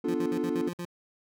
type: chord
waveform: triangle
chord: B half-diminished seventh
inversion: none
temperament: equal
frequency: 246.9 / 293.7 / 349.2 / 440 Hz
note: B3 / D4 / F4 / A4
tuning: 0 / 0 / 0 / 0 cents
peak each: -31 / -29 / -30 / -32 dBFS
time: 0.04-0.69 s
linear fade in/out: 5 ms
type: tone bursts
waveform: 25% pulse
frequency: 174.61 Hz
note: F3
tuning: in tune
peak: -30 dBFS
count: 7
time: 0.08-0.852 s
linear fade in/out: 5 ms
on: 64 ms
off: 54 ms
effects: none